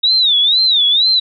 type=tone with vibrato; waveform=sine; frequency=3729 Hz; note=A#7; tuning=in tune; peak=-9 dBFS; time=0.03-1.2 s; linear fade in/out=10 ms; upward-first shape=sine; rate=2.1 Hz; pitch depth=180 cents each way; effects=none